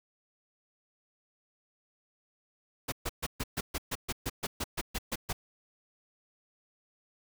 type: noise bursts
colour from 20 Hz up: pink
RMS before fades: -33 dBFS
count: 15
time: 2.88-5.33 s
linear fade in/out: 10 ms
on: 42 ms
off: 130 ms
effects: none